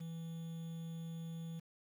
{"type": "tone with quantisation", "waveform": "triangle", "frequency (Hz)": 164.81, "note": "E3", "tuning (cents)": 0, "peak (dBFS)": -40, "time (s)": [0, 1.6], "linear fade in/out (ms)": 10, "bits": 10, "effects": []}